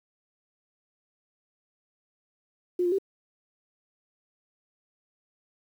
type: tone with pitch steps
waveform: sine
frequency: 357.5 / 350.4 / 389.2 Hz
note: F4 / F4 / G4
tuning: +41 / +6 / -12 cents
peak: -22 dBFS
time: 2.79-2.985 s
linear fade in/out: 5 ms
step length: 65 ms
effects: 9-bit